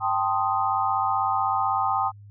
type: chord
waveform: sine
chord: A half-diminished seventh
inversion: third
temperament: equal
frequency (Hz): 784 / 880 / 1046.5 / 1244.5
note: G5 / A5 / C6 / Eb6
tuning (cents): 0 / 0 / 0 / 0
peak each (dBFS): -25 / -28 / -28 / -26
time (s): 0-2.12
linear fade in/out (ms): 50
effects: added 102 Hz sine -43 dBFS peak until 2.3 s